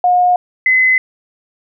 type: tone pair in turn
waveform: sine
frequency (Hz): 719 / 2034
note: F#5 / C7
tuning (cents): -50 / -50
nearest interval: octave + tritone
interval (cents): 1800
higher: second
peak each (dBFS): -8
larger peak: neither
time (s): 0.04-0.36 / 0.66-0.98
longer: neither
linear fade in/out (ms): 2
effects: none